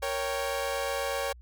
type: chord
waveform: sawtooth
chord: G diminished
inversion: first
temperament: equal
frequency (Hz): 466.2 / 554.4 / 784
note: Bb4 / Db5 / G5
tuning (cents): 0 / 0 / 0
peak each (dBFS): -32 / -27 / -32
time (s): 0.02-1.33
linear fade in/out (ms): 10
effects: added 60 Hz sine -47 dBFS peak until 1.41 s